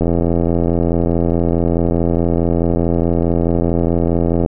click train, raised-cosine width 2 ms, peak -3 dBFS, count 378, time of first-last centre 0.01-4.461 s, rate 84.7 Hz, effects none

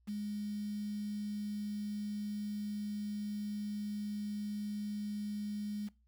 sine tone with quantisation, 207.7 Hz, G#3, in tune, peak -36 dBFS, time 0.07-5.89 s, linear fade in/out 20 ms, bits 9, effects noise-tail reverb RT60 0.3 s tail -22 dB re dry + added 60 Hz sine -67 dBFS peak until 6.07 s

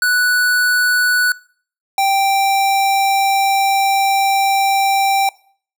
square tone pair in turn, 1480 / 784 Hz, F#6 / G5, 0 / 0 cents, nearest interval major seventh, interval 1100 cents, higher first, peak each -13 dBFS, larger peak neither, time 0.02-1.32 / 1.98-5.29 s, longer second, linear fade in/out 2 ms, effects noise-tail reverb RT60 0.5 s tail -22 dB re dry

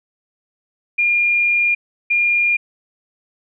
sine tone pair in turn, 2412 / 2412 Hz, D7 / D7, +46 / +46 cents, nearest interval unison, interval 0 cents, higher neither, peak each -13 dBFS, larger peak neither, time 0.98-1.75 / 2.1-2.57 s, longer first, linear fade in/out 10 ms, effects none

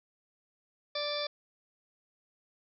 harmonic tone, 587.3 Hz, D5, in tune, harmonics 1 / 2 / 3 / 4 / 6 / 7 / 8 / 9, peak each -35 / -42 / -46 / -43 / -38 / -46 / -39 / -45 dBFS, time 0.95-1.27 s, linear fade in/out 5 ms, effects none

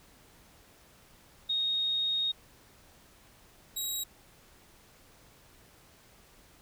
sine / 15% pulse tone pair in turn, 3729 / 3832 Hz, A#7 / A#7, 0 / +47 cents, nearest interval unison, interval 47 cents, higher second, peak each -27 / -25 dBFS, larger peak second, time 1.49-2.32 / 3.76-4.04 s, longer first, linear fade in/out 10 ms, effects pink hiss -59 dBFS RMS until 6.61 s

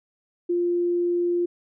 sine tone, 349.2 Hz, F4, in tune, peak -20 dBFS, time 0.49-1.46 s, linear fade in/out 10 ms, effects none

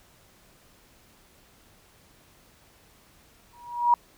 sine tone with exponential growth, 958 Hz, A#5, 47 cents sharp, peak -13 dBFS, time 3.53-3.94 s, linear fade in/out 2 ms, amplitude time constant 87 ms, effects pink hiss -58 dBFS RMS until 4.17 s

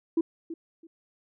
sine tone with echo, 329.6 Hz, E4, in tune, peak -19 dBFS, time 0.17-0.21 s, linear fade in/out 5 ms, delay 330 ms, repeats 2, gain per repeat -14 dB, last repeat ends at 0.87 s, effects tanh soft clip ceiling -17 dBFS

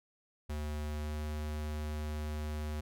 square tone with pitch glide, 75 to 75.74 Hz, D2 to D#2, +37 to -46 cents, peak -36 dBFS, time 0.49-2.81 s, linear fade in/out 10 ms, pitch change +17 cents, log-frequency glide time 0.88-1.2 s, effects none

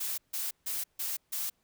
blue noise bursts, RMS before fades -34 dBFS, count 5, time 0-1.5 s, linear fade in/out 10 ms, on 180 ms, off 150 ms, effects pink hiss -74 dBFS RMS until 1.63 s

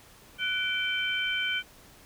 sine tone cluster, 1487 / 2330 / 3091 Hz, F#6 / D7 / G7, +8 / -14 / -25 cents, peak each -31 dBFS, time 0.38-1.63 s, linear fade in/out 50 ms, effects pink hiss -54 dBFS RMS until 2.05 s

